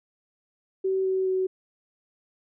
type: tone with pitch steps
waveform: sine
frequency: 381.2 / 378.1 / 375.1 Hz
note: G4 / F#4 / F#4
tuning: -48 / +38 / +24 cents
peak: -22 dBFS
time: 0.84-1.47 s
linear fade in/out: 10 ms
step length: 210 ms
effects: none